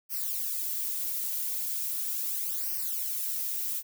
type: noise with flanger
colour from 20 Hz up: violet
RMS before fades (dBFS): -32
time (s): 0.09-3.83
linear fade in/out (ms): 50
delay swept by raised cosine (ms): 0.27 to 3.77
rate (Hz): 0.38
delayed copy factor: -0.8
effects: none